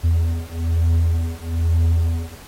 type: beating tone pair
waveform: triangle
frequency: 82.41 / 83.51 Hz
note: E2 / E2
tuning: 0 / +23 cents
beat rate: 1.1 Hz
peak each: -17 dBFS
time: 0.03-2.36 s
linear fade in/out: 20 ms
effects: pink hiss -43 dBFS RMS until 2.47 s + AAC 48 kbps